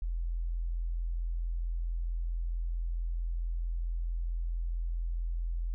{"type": "tone", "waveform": "sine", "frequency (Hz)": 42.26, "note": "E1", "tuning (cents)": 44, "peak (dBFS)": -30, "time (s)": [0.02, 5.74], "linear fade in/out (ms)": 0, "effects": []}